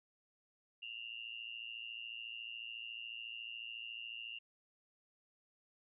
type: tone with amplitude modulation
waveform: sine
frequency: 2794 Hz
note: F7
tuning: in tune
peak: -40 dBFS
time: 0.82-4.39 s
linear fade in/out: 10 ms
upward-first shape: sine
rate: 114 Hz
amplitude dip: 90%
effects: none